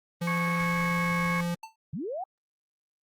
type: tone with pitch glide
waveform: square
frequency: 171.5 to 172.69 Hz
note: F3 to F3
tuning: -31 to -19 cents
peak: -28 dBFS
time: 0.21-1.55 s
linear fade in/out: 10 ms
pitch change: +12 cents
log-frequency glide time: 0.5-0.85 s
type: harmonic tone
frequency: 550 Hz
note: C#5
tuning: 14 cents flat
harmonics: 2 / 3 / 4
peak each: -31 / -37 / -31 dBFS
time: 0.27-1.41 s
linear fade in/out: 5 ms
type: tone with exponential decay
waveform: square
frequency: 890 Hz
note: A5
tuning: 20 cents sharp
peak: -36 dBFS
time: 1.63-1.76 s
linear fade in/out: 5 ms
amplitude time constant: 27 ms
type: linear sweep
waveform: sine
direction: up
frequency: 123.47 to 787 Hz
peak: -31 dBFS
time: 1.93-2.24 s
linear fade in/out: 5 ms
effects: Opus 24 kbps